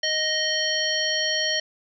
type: harmonic tone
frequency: 622.3 Hz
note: D#5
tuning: in tune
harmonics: 1 / 3 / 5 / 7 / 9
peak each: -30 / -27 / -27 / -28 / -29 dBFS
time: 0.03-1.6 s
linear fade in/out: 5 ms
effects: none